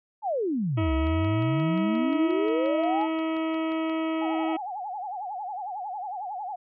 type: exponential two-way sweep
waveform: sine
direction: down then up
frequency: 906 to 65.41 to 906 Hz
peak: -24 dBFS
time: 0.22-3.08 s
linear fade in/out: 50 ms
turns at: 0.93 s
type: harmonic tone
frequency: 321.1 Hz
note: E4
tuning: 45 cents flat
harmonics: 1 / 2 / 3 / 4 / 6 / 7 / 8 / 9 / 10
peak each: -26 / -33 / -39 / -37 / -45 / -43 / -45 / -48 / -48 dBFS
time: 0.77-4.57 s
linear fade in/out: 10 ms
type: click train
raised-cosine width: 0.3 ms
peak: -30 dBFS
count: 17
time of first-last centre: 1.07-3.897 s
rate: 5.66 Hz
type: tone with vibrato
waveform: sine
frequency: 784 Hz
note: G5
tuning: in tune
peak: -31 dBFS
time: 4.21-6.56 s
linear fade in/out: 10 ms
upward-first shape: sine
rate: 11 Hz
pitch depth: 160 cents each way
effects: none